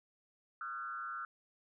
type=tone with frequency modulation; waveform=sine; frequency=1361 Hz; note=F6; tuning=45 cents flat; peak=-39 dBFS; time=0.61-1.25 s; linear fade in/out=2 ms; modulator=130 Hz; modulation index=1; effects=none